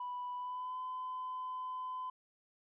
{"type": "tone with pitch glide", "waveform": "sine", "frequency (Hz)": [987.8, 1016.7], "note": ["B5", "B5"], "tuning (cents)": [0, 50], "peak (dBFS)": -37, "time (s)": [0, 2.1], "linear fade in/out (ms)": 5, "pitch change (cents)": 50, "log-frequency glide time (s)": [0.36, 0.79], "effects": ["tanh soft clip ceiling -35 dBFS"]}